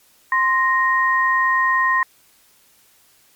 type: tone pair together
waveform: sine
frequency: 1046.5 / 1864.7 Hz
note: C6 / A#6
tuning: 0 / 0 cents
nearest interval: minor seventh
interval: 1000 cents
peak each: -17 dBFS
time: 0.32-2.03 s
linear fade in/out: 2 ms
effects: white hiss -55 dBFS RMS until 3.35 s + MP3 96 kbps